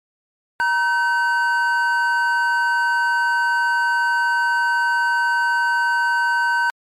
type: tone pair together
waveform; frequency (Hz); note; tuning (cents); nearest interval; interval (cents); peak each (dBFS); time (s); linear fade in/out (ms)
triangle; 947 / 1530.8; A#5 / G6; +27 / -42; minor sixth; 831; -18 / -16; 0.6-6.7; 0
effects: MP3 64 kbps